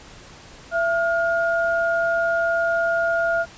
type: tone pair together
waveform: sine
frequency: 670.6 / 1421 Hz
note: E5 / F6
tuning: +30 / +30 cents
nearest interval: octave + minor second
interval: 1300 cents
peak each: -20 / -22 dBFS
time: 0.71-3.46 s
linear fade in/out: 50 ms
effects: pink hiss -44 dBFS RMS until 3.57 s + resampled to 16000 Hz